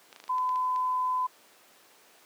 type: clicks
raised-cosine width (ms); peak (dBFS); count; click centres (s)
0.2; -29; 9; 0.128 / 0.162 / 0.201 / 0.24 / 0.28 / 0.383 / 0.492 / 0.559 / 0.761
type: tone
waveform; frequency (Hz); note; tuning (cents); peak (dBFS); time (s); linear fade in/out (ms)
sine; 1012; B5; +42; -25; 0.29-1.27; 10
effects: pink hiss -57 dBFS RMS until 2.25 s + high-pass 400 Hz 12 dB/octave